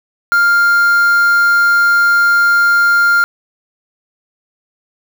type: tone with quantisation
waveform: triangle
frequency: 1400 Hz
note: F6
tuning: 4 cents sharp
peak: -6 dBFS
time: 0.32-3.24 s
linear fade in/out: 0 ms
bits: 4
effects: none